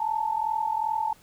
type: tone pair together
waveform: sine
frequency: 862 / 904.6 Hz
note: A5 / A5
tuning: -36 / +48 cents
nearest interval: minor second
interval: 84 cents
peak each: -27 dBFS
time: 0-1.13 s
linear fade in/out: 5 ms
effects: pink hiss -56 dBFS RMS until 1.22 s